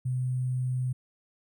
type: tone with sample-and-hold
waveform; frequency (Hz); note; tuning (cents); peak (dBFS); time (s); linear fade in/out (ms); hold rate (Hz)
sine; 127.1; C3; -50; -26; 0.05-0.93; 10; 8820
effects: none